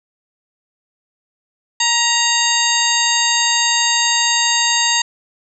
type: harmonic tone with a mistuned harmonic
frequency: 932.3 Hz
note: A#5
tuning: in tune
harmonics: 1 / 2 / 3 / 4 / 5 / 7 / 8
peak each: -21 / -21 / -21 / -21 / -21 / -21 / -21 dBFS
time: 1.8-5.02 s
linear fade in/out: 5 ms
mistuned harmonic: 2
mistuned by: +27 cents
effects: none